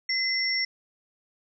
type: tone pair together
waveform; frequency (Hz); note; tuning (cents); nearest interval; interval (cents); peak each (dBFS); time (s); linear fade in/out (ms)
sine; 2045 / 5459; C7 / F8; -40 / -40; octave + perfect fourth; 1700; -27 / -26; 0.09-0.65; 5
effects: none